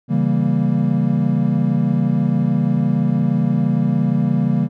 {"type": "chord", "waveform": "triangle", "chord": "C# diminished seventh", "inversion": "none", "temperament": "equal", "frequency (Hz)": [138.59, 164.81, 196, 233.1], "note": ["C#3", "E3", "G3", "Bb3"], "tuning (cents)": [0, 0, 0, 0], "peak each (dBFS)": -18, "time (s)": [0.08, 4.69], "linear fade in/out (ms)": 50, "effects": []}